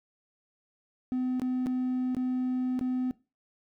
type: tone with dropouts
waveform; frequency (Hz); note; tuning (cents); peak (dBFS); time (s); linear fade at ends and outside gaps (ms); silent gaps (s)
triangle; 254; B3; +49; -24; 1.12-3.11; 0; 1.397-1.418 / 1.661-1.668 / 2.148-2.167 / 2.792-2.811
effects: noise-tail reverb RT60 0.3 s tail -21 dB re dry + tanh soft clip ceiling -21 dBFS

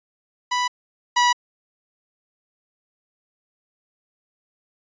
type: tone pair in turn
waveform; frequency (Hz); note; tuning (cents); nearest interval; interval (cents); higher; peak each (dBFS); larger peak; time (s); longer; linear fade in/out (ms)
sawtooth; 987.8 / 974.2; B5 / B5; 0 / -24; unison; 24; first; -16 / -11; second; 0.51-0.68 / 1.16-1.33; neither; 10
effects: resampled to 16000 Hz

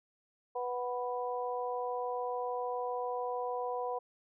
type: harmonic tone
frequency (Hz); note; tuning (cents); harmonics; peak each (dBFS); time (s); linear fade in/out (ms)
246.9; B3; 0; 2 / 3 / 4; -36 / -38 / -39; 0.55-3.99; 10
effects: none

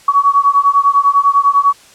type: beating tone pair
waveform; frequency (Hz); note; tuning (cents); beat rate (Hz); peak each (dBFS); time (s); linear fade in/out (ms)
sine; 1122 / 1132; C#6 / C#6; +21 / +36; 10; -11; 0.08-1.73; 5
effects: white hiss -43 dBFS RMS until 1.94 s + low-pass 9000 Hz 12 dB/octave

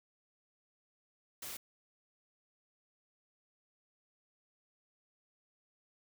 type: noise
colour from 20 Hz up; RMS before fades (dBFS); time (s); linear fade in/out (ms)
white; -44; 1.42-1.57; 5
effects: none

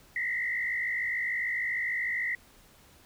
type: tone with frequency modulation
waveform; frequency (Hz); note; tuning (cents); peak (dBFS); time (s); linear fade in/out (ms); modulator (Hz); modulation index
sine; 1974; B6; -1; -28; 0.16-2.35; 2; 53.4; 1.9
effects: pink hiss -58 dBFS RMS until 3.05 s

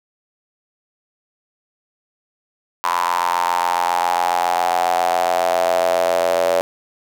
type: tone with high-pass filter sweep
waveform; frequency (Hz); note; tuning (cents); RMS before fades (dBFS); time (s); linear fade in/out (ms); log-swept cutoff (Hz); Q
square; 43.65; F1; 0; -18; 2.84-6.61; 0; 1000 to 580; 7.4
effects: none

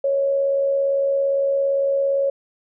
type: tone with amplitude modulation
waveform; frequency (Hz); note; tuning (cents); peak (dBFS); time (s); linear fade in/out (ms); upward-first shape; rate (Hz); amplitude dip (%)
sine; 552; C#5; -7; -15; 0.04-2.3; 5; sine; 77.6; 35
effects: none

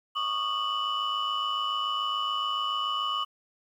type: tone cluster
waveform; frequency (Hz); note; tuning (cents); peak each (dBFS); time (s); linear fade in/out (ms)
sine; 1116 / 1223 / 2962; C#6 / D#6 / F#7; +11 / -30 / +1; -30; 0.15-3.25; 20
effects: tanh soft clip ceiling -21 dBFS + 10-bit

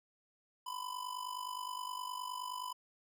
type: tone with amplitude modulation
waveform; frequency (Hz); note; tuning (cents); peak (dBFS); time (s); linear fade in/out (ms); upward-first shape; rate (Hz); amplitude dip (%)
square; 1002; B5; +25; -37; 0.66-2.73; 10; sine; 49.6; 75
effects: none

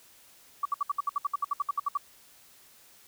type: tone bursts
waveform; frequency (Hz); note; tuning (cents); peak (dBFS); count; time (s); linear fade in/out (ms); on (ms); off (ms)
sine; 1147; D6; -41; -24; 16; 0.63-1.974; 5; 24; 64
effects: white hiss -57 dBFS RMS until 3.07 s

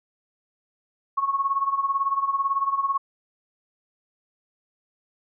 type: tone with tremolo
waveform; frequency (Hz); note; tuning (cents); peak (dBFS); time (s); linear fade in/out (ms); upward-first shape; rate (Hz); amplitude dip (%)
sine; 1100; C#6; -14; -18; 1.17-2.98; 10; sine; 18; 75
effects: none

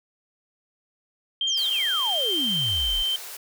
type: tone with pitch glide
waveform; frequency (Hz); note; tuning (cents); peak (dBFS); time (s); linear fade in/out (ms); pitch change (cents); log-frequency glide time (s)
sine; 3168 to 3117; G7 to G7; +18 to -11; -22; 1.41-3.16; 2; -29; 1.95-2.91
type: exponential sweep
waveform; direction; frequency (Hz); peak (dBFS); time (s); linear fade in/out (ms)
sine; down; 7010 to 33.78; -29; 1.47-3.03; 10
type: high-pass noise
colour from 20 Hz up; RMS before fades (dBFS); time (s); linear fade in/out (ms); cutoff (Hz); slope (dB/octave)
white; -38; 1.57-3.37; 5; 370; 48
effects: none

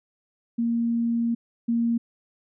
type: tone pair in turn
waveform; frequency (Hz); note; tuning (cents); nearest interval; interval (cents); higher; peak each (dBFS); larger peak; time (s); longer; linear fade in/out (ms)
sine; 233.1 / 233.1; A#3 / A#3; 0 / 0; unison; 0; neither; -21 / -20; second; 0.58-1.35 / 1.68-1.98; first; 10
effects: none

